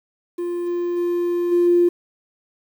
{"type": "tone with level steps", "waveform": "triangle", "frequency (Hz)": 349.2, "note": "F4", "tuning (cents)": 0, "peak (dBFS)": [-20, -18, -16, -10, -8], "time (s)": [0.38, 1.89], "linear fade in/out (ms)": 10, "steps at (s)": [0.66, 0.96, 1.51, 1.66], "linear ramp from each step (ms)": 20, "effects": ["tanh soft clip ceiling -10 dBFS", "8-bit"]}